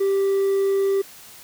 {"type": "tone with hard clipping", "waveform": "triangle", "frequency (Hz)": 392, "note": "G4", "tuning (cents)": 0, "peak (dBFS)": -18, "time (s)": [0, 1.02], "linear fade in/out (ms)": 10, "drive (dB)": 5, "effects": ["white hiss -44 dBFS RMS until 1.43 s"]}